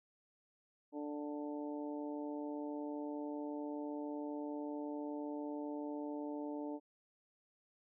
harmonic tone, 147.4 Hz, D3, 7 cents sharp, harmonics 2 / 3 / 4 / 5 / 6, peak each -41 / -48 / -48 / -56 / -51 dBFS, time 0.92-6.8 s, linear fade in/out 50 ms, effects none

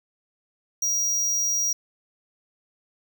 square tone, 5740 Hz, F8, 47 cents sharp, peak -22 dBFS, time 0.82-1.73 s, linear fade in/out 5 ms, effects none

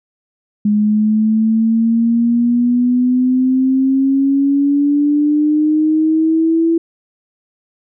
sine exponential sweep, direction up, 207.7 to 333 Hz, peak -10 dBFS, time 0.65-6.78 s, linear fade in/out 5 ms, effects none

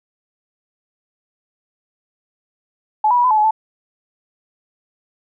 sine tone with pitch steps, 857 / 978 / 969 / 1007 / 866 / 848 / 876 Hz, A5 / B5 / B5 / B5 / A5 / G#5 / A5, -46 / -17 / -33 / +33 / -28 / +36 / -8 cents, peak -11 dBFS, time 3.04-3.509 s, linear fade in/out 5 ms, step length 67 ms, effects none

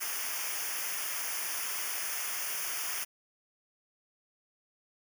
white noise with comb filter, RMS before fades -35 dBFS, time 0-3.05 s, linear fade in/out 20 ms, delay 0.25 ms, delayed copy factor -0.95, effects none

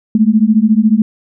sine beating tone pair, 210.2 / 224.2 Hz, G#3 / A3, +21 / +33 cents, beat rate 14 Hz, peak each -10 dBFS, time 0.15-1.02 s, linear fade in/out 2 ms, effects none

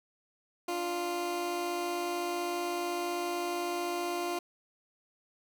20% pulse tone pair together, 293.4 / 349.2 Hz, D4 / F4, -2 / 0 cents, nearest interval minor third, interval 302 cents, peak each -37 / -27 dBFS, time 0.68-4.39 s, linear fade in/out 5 ms, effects none

